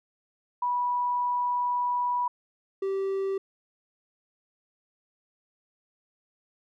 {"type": "tone pair in turn", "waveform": ["sine", "triangle"], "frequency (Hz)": [979, 388.5], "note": ["B5", "G4"], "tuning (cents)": [-15, -16], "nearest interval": "octave + major third", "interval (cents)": 1601, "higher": "first", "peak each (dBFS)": -24, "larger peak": "neither", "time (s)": [[0.62, 2.28], [2.82, 3.38]], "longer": "first", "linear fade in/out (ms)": 5, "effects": []}